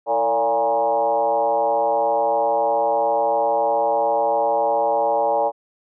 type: tone with frequency modulation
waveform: sine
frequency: 698 Hz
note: F5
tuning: 1 cent flat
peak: -16 dBFS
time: 0.06-5.52 s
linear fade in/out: 50 ms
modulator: 123 Hz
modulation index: 1.8
effects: none